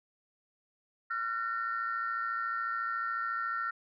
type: tone cluster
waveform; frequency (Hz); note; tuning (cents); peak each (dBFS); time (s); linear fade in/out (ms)
sine; 1364 / 1478 / 1828; F6 / F#6 / A#6; -41 / -2 / -34; -32 / -39 / -38; 1.1-3.71; 10
effects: tanh soft clip ceiling -23 dBFS